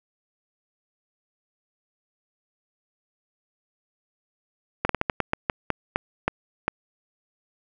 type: slowing click train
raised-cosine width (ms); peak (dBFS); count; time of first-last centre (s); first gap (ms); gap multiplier
0.5; -6; 12; 4.85-6.68; 43; 1.25
effects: none